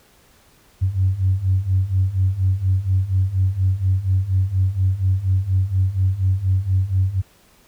sine beating tone pair, 92 / 96.2 Hz, F#2 / G2, -9 / -32 cents, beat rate 4.2 Hz, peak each -20 / -17 dBFS, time 0.81-7.22 s, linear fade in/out 20 ms, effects tanh soft clip ceiling -8 dBFS + pink hiss -54 dBFS RMS until 7.67 s

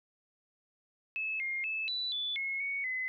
sine tone with pitch steps, 2601 / 2125 / 2614 / 3967 / 3471 / 2173 / 2227 / 2030 Hz, E7 / C7 / E7 / B7 / A7 / C#7 / C#7 / B6, -24 / +26 / -15 / +7 / -24 / -35 / +7 / +47 cents, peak -32 dBFS, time 1.16-3.08 s, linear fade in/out 0 ms, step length 240 ms, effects none

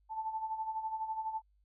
sine tone with tremolo, 880 Hz, A5, in tune, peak -32 dBFS, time 0.09-1.42 s, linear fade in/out 50 ms, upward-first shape sine, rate 12 Hz, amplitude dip 65%, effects added 50 Hz sine -67 dBFS peak until 1.64 s

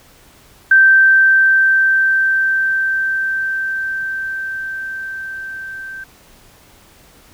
sine tone with level ramp, 1560 Hz, G6, 9 cents flat, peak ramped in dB -5 to -27 dBFS, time 0.71-6.04 s, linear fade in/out 5 ms, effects pink hiss -47 dBFS RMS until 7.33 s

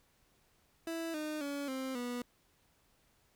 30% pulse tone with pitch steps, 329.6 / 305.8 / 283.6 / 263.1 / 244.1 Hz, E4 / D#4 / C#4 / C4 / B3, 0 / -30 / +40 / +10 / -20 cents, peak -34 dBFS, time 0.87-2.22 s, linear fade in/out 2 ms, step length 270 ms, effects pink hiss -71 dBFS RMS until 3.35 s

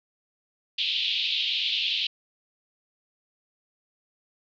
white band-pass noise, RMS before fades -27 dBFS, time 0.78-2.07 s, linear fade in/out 5 ms, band 2700 to 3900 Hz, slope 48 dB/octave, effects none

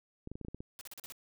clicks, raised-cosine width 3 ms, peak -29 dBFS, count 8, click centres 0.274 / 0.316 / 0.355 / 0.413 / 0.449 / 0.484 / 0.546 / 0.605 s
white noise bursts, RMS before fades -47 dBFS, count 6, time 0.79-1.122 s, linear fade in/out 0 ms, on 22 ms, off 40 ms
effects none

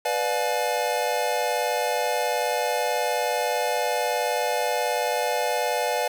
square chord, B diminished seventh, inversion none, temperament just, 493.9 / 592.7 / 711.2 / 853.4 Hz, B4 / D5 / F5 / Ab5, 0 / +16 / +31 / +47 cents, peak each -29 dBFS, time 0.05-6.08 s, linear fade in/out 5 ms, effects 8-bit

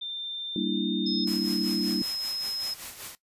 sine tone with pitch glide, 3586 to 3636 Hz, A7 to A#7, +32 to -44 cents, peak -32 dBFS, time 0.01-1.25 s, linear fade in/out 10 ms, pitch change +24 cents, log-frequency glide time 0.62-0.86 s
sine chord, E half-diminished seventh, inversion first, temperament equal, 196 / 233.1 / 293.7 / 329.6 Hz, G3 / Bb3 / D4 / E4, 0 / 0 / 0 / 0 cents, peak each -31 dBFS, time 0.56-2.02 s, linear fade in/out 2 ms
sine tone, 5140 Hz, E8, 45 cents flat, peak -29 dBFS, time 1.06-2.74 s, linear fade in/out 5 ms
white noise with tremolo, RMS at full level -38 dBFS, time 1.27-3.15 s, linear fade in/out 0 ms, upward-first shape sine, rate 5.2 Hz, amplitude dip 60%
effects noise-tail reverb RT60 0.1 s tail -17 dB re dry + resampled to 32000 Hz

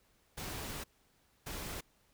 pink noise bursts at uneven times, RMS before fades -42 dBFS, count 2, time 0.37-0.84 / 1.46-1.81 s, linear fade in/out 10 ms, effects pink hiss -71 dBFS RMS until 2.13 s

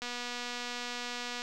click train, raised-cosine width 0.2 ms, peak -21 dBFS, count 341, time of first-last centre 0.02-1.419 s, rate 243 Hz, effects none

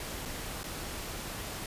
pink noise with dropouts, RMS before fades -39 dBFS, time 0-1.66 s, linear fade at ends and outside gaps 2 ms, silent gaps 0.253-0.256 / 0.633-0.64 s, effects resampled to 32000 Hz

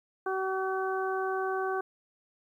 harmonic tone, 380 Hz, F#4, 46 cents sharp, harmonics 1 / 2 / 3 / 4, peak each -31 / -34 / -36 / -37 dBFS, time 0.26-1.81 s, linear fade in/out 5 ms, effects 11-bit

